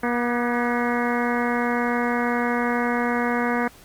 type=harmonic tone with a mistuned harmonic; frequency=240.4 Hz; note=B3; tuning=46 cents flat; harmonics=1 / 2 / 3 / 4 / 5 / 6 / 7 / 8 / 9; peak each=-24 / -27 / -29 / -30 / -31 / -32 / -32 / -33 / -34 dBFS; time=0.03-3.68 s; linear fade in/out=5 ms; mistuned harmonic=6; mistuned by=+64 cents; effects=pink hiss -49 dBFS RMS until 3.84 s + Opus 32 kbps